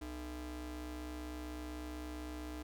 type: ring-modulated tone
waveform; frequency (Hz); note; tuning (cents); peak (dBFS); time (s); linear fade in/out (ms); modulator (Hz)
45% pulse; 184.2; F#3; -7; -39; 0.01-2.63; 10; 120
effects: none